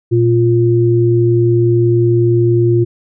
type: tone pair together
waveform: sine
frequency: 118.36 / 349.2 Hz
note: A#2 / F4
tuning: +27 / 0 cents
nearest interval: octave + perfect fifth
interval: 1873 cents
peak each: -11 dBFS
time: 0.11-2.85 s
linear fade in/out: 20 ms
effects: none